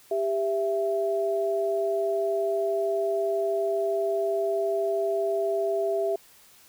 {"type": "tone pair together", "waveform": "sine", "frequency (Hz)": [396.4, 664], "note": ["G4", "E5"], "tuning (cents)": [19, 12], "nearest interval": "major sixth", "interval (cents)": 893, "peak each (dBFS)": -26, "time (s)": [0.11, 6.16], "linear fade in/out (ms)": 5, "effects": ["white hiss -55 dBFS RMS until 6.68 s"]}